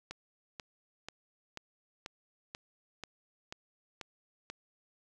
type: click train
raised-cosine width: 0.2 ms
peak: -24 dBFS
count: 10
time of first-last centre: 0.11-4.5 s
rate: 2.05 Hz
effects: none